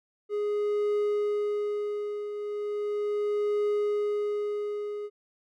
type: tone with tremolo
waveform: triangle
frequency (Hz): 415.3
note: G#4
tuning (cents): 0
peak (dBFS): -21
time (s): 0.29-5.1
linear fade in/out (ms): 50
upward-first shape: triangle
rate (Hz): 0.37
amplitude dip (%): 65
effects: MP3 96 kbps